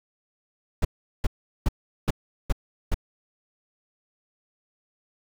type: noise bursts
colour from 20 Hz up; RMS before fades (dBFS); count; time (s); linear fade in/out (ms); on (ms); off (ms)
brown; -20; 6; 0.82-2.944; 5; 29; 390
effects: none